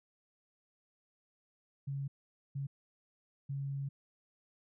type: tone bursts at uneven times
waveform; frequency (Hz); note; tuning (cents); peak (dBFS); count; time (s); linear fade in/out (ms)
sine; 138.59; C#3; 0; -35; 3; 1.87-2.08 / 2.55-2.67 / 3.49-3.89; 10
effects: none